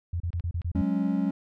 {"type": "tone bursts", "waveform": "sine", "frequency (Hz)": 86, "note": "F2", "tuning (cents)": -26, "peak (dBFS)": -26, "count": 7, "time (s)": [0.13, 0.82], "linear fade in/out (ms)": 5, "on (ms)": 72, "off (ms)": 31}
{"type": "clicks", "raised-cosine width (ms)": 0.3, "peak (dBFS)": -34, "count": 3, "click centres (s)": [0.331, 0.398, 0.618]}
{"type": "chord", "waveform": "triangle", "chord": "F# suspended second", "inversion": "none", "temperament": "equal", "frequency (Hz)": [185, 207.7, 277.2], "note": ["F#3", "G#3", "C#4"], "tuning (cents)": [0, 0, 0], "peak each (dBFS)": -26, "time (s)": [0.75, 1.31], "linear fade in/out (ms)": 5}
{"effects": []}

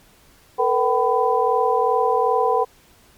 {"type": "tone cluster", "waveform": "sine", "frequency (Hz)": [447.9, 490.5, 765, 1000], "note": ["A4", "B4", "G5", "B5"], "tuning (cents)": [31, -12, -42, 21], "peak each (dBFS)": -21, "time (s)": [0.58, 2.65], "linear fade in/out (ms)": 20, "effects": ["pink hiss -53 dBFS RMS until 3.17 s", "MP3 96 kbps"]}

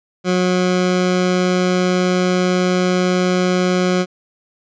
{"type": "tone", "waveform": "20% pulse", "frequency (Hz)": 181.8, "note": "F#3", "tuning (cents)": -30, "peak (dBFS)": -9, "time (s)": [0.24, 4.06], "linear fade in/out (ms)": 50, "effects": ["resampled to 16000 Hz"]}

